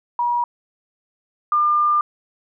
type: tone pair in turn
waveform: sine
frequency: 960 / 1200.5 Hz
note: B5 / D6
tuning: -49 / +38 cents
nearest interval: major third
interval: 387 cents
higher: second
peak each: -17 / -14 dBFS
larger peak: second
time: 0.19-0.44 / 1.52-2.01 s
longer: second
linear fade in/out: 2 ms
effects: none